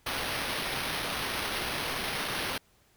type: noise with sample-and-hold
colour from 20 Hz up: white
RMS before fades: -33 dBFS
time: 0.06-2.58 s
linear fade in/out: 5 ms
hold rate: 7350 Hz
effects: pink hiss -65 dBFS RMS until 2.96 s